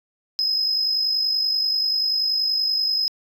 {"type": "tone with amplitude modulation", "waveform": "sine", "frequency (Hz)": 5090, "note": "D#8", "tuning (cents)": 39, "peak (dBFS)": -15, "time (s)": [0.39, 3.08], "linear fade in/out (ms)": 0, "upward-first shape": "sine", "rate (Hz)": 50.4, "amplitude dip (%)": 55, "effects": ["tanh soft clip ceiling -15 dBFS"]}